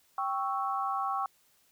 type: chord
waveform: sine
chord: C# diminished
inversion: second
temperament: equal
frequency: 784 / 1108.7 / 1318.5 Hz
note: G5 / C#6 / E6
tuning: 0 / 0 / 0 cents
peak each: -33 / -32 / -36 dBFS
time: 0.18-1.26 s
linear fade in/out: 2 ms
effects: white hiss -67 dBFS RMS until 1.71 s